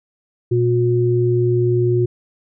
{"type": "tone pair together", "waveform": "sine", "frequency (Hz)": [120, 359.6], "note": ["B2", "F#4"], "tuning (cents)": [-49, -49], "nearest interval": "octave + perfect fifth", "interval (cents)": 1900, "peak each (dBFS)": -16, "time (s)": [0.51, 2.06], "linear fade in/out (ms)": 10, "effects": []}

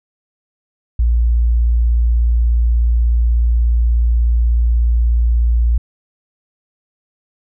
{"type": "tone", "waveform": "sine", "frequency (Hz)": 58.27, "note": "A#1", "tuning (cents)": 0, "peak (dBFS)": -10, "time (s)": [0.99, 5.78], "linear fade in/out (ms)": 5, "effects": []}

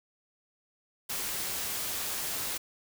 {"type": "noise", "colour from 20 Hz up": "white", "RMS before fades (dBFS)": -34, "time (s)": [1.09, 2.58], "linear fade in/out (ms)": 10, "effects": []}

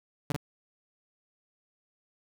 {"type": "tone with echo", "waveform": "sawtooth", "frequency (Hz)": 144.9, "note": "D3", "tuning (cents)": -23, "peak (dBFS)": -24, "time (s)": [0.3, 0.32], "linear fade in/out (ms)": 0, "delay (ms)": 43, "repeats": 1, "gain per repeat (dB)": -2, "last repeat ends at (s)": 0.363, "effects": []}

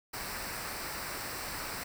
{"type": "noise with comb filter", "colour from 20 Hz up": "pink", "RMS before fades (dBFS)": -39, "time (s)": [0.13, 1.84], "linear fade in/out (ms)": 10, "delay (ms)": 0.3, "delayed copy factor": -0.6, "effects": []}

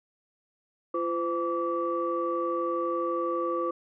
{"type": "tone cluster", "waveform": "sine", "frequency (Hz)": [343, 511, 1155], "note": ["F4", "C5", "D6"], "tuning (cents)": [-31, -41, -29], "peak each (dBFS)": -30, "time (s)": [0.94, 3.71], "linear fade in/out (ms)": 5, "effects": ["tanh soft clip ceiling -17 dBFS"]}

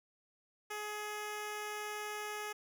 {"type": "tone", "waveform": "10% pulse", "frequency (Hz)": 420.6, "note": "G#4", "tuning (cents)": 22, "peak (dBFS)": -31, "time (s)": [0.7, 2.53], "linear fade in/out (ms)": 10, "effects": []}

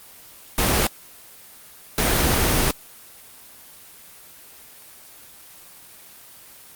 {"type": "noise bursts at uneven times", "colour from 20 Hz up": "pink", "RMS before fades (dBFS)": -19, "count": 2, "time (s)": [[0.58, 0.87], [1.98, 2.71]], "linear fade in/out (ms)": 2, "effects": ["white hiss -45 dBFS RMS until 6.75 s", "Opus 24 kbps"]}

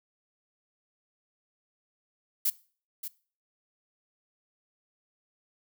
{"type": "noise with echo", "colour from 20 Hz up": "violet", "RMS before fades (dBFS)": -26, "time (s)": [2.45, 2.5], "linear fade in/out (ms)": 5, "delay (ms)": 580, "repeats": 1, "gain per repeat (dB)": -11, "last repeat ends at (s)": 3.08, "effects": ["noise-tail reverb RT60 0.4 s tail -20 dB re dry"]}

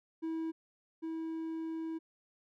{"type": "tone pair in turn", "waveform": "triangle", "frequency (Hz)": [323.9, 323.9], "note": ["E4", "E4"], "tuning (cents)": [-30, -30], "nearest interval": "unison", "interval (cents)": 0, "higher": "neither", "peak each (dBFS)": [-32, -34], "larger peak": "first", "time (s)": [[0.22, 0.52], [1.02, 1.99]], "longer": "second", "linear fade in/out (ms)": 20, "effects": []}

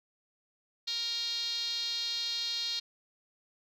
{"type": "tone with band-pass filter", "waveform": "5% pulse", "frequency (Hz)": 466.2, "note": "A#4", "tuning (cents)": 0, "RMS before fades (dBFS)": -34, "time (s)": [0.87, 2.8], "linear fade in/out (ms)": 10, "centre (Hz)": 4100, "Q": 5.8, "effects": []}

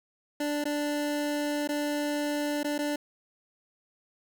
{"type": "tone with dropouts", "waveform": "25% pulse", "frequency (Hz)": 293.7, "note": "D4", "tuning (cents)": 0, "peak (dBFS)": -24, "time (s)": [0.4, 2.96], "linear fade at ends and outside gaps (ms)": 5, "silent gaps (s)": [[0.641, 0.653], [1.676, 1.689], [2.632, 2.644], [2.781, 2.788]], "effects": ["9-bit"]}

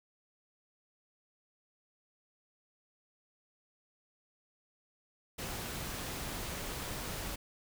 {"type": "noise", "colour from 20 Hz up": "pink", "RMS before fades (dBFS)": -40, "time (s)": [5.38, 7.36], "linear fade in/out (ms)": 10, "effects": []}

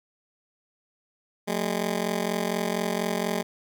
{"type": "ring-modulated tone", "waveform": "15% pulse", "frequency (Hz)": 204.6, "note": "G#3", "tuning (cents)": -26, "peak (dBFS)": -16, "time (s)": [1.47, 3.43], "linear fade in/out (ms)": 20, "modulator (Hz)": 22.1, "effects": []}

